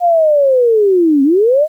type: linear two-way sweep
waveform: sine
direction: down then up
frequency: 716 to 265.8 to 640 Hz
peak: -7 dBFS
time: 0-1.68 s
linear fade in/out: 50 ms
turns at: 1.23 s
effects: 8-bit